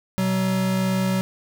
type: tone pair together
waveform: square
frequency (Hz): 126.36 / 188.7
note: B2 / F#3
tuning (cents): +40 / +34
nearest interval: perfect fifth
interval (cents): 694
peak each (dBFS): -28 / -21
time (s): 0.18-1.21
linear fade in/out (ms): 0
effects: none